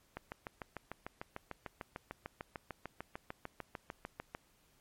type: click train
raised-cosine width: 0.5 ms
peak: -26 dBFS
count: 29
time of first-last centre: 0.17-4.349 s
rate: 6.7 Hz
effects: pink hiss -70 dBFS RMS until 4.8 s + MP3 64 kbps